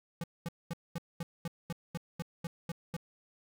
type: tone bursts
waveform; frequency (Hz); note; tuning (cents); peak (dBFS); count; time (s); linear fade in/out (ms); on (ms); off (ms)
square; 168.6; E3; +39; -35; 12; 0.21-2.966; 2; 28; 220
effects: none